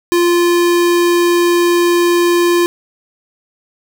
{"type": "tone", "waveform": "square", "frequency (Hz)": 347.5, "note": "F4", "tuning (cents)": -9, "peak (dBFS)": -10, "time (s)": [0.12, 2.66], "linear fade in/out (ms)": 0, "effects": []}